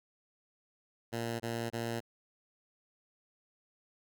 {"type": "tone bursts", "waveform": "10% pulse", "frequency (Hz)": 116.3, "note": "A#2", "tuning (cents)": -4, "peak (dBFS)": -26, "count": 3, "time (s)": [1.12, 2.006], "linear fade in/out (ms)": 20, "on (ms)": 280, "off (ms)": 23, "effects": []}